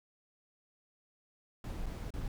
brown noise with dropouts, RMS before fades -39 dBFS, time 1.64-2.28 s, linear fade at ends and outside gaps 2 ms, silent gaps 1.86-1.864 / 2.105-2.138 s, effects none

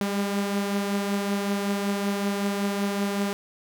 sawtooth beating tone pair, 200 / 205.3 Hz, G3 / G#3, +35 / -20 cents, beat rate 5.3 Hz, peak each -21 / -29 dBFS, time 0.01-3.33 s, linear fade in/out 0 ms, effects none

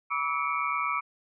sine tone cluster, 976 / 1148 / 1296 / 2232 / 2364 Hz, B5 / D6 / E6 / C#7 / D7, -21 / -40 / -30 / +11 / +11 cents, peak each -37 / -30 / -31 / -34 / -36 dBFS, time 0.1-1.01 s, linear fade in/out 20 ms, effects none

